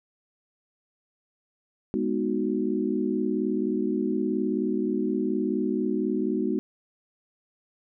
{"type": "chord", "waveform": "sine", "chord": "G# minor seventh", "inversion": "none", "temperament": "equal", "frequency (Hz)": [207.7, 246.9, 311.1, 370], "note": ["G#3", "B3", "D#4", "F#4"], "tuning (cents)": [0, 0, 0, 0], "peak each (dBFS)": -29, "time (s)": [1.94, 6.59], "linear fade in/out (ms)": 0, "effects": []}